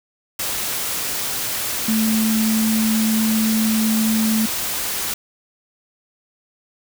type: tone in noise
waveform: sine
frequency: 220 Hz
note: A3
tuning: in tune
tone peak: -16 dBFS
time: 1.88-4.46 s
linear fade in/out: 5 ms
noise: white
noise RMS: -24 dBFS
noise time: 0.39-5.14 s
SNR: +5 dB
effects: none